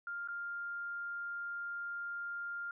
sine tone with dropouts, 1400 Hz, F6, 4 cents sharp, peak -38 dBFS, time 0.07-2.71 s, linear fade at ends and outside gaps 2 ms, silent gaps 0.276-0.285 s, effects none

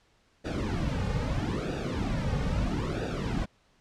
brown noise with flanger, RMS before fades -30 dBFS, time 0.44-3.46 s, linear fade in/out 20 ms, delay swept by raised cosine 0.94 to 3.04 ms, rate 0.77 Hz, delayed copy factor -0.85, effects pink hiss -66 dBFS RMS until 3.8 s + low-pass 6000 Hz 12 dB/octave

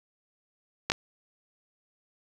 clicks, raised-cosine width 0.2 ms, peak -8 dBFS, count 2, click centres 0.9 / 0.919 s, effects 7-bit

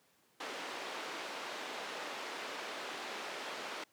pink band-pass noise, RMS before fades -43 dBFS, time 0.4-3.84 s, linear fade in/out 5 ms, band 420 to 4100 Hz, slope 12 dB/octave, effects pink hiss -70 dBFS RMS until 3.92 s + high-pass 200 Hz 12 dB/octave

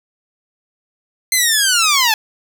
10% pulse linear sweep, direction down, 2093 to 841 Hz, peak -3 dBFS, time 1.32-2.14 s, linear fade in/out 2 ms, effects none

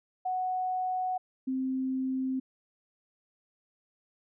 sine tone pair in turn, 740 / 261.6 Hz, F#5 / C4, 0 / 0 cents, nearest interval octave + tritone, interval 1800 cents, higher first, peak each -28 dBFS, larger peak neither, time 0.25-1.18 / 1.47-2.4 s, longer neither, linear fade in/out 10 ms, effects none

